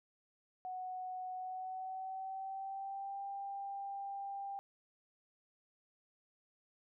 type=tone with pitch glide; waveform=sine; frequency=740 to 793.1 Hz; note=F#5 to G5; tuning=0 to +20 cents; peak=-40 dBFS; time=0.65-4.59 s; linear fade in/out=0 ms; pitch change=+120 cents; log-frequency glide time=1.35-3.22 s; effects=none